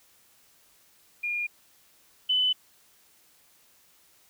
sine tone pair in turn, 2420 / 3011 Hz, D#7 / F#7, -49 / +30 cents, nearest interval major third, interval 379 cents, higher second, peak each -27 / -21 dBFS, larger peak second, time 1.23-1.47 / 2.29-2.53 s, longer neither, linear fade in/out 10 ms, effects white hiss -61 dBFS RMS until 4.29 s

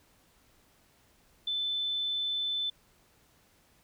sine tone, 3520 Hz, A7, in tune, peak -29 dBFS, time 1.47-2.7 s, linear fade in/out 5 ms, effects pink hiss -65 dBFS RMS until 3.83 s

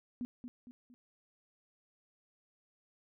sine tone with echo, 245.3 Hz, B3, 12 cents flat, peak -35 dBFS, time 0.21-0.25 s, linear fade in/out 0 ms, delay 230 ms, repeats 3, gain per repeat -7 dB, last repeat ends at 0.94 s, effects none

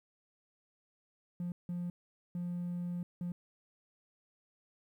triangle tone bursts at uneven times, 175.6 Hz, F3, 10 cents sharp, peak -32 dBFS, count 4, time 1.4-1.52 / 1.69-1.9 / 2.35-3.03 / 3.21-3.32 s, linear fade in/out 2 ms, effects tanh soft clip ceiling -30 dBFS + 12-bit

